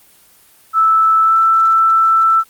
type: tone with pitch glide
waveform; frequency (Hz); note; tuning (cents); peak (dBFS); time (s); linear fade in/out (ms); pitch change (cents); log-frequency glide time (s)
sine; 1314 to 1327.7; E6 to E6; -6 to +12; -8; 0.73-2.44; 50; +18; 1.23-1.36
effects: white hiss -48 dBFS RMS until 2.49 s + Opus 24 kbps